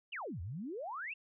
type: exponential two-way sweep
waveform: sine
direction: down then up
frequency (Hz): 3138 to 77.78 to 2812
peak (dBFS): -39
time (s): 0.12-1.14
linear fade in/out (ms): 10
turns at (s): 0.41
effects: none